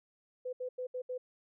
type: tone bursts at uneven times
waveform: sine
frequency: 504 Hz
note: B4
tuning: 35 cents sharp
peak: -35 dBFS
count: 5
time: 0.45-0.53 / 0.6-0.69 / 0.78-0.87 / 0.94-1.02 / 1.09-1.18 s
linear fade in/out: 10 ms
effects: none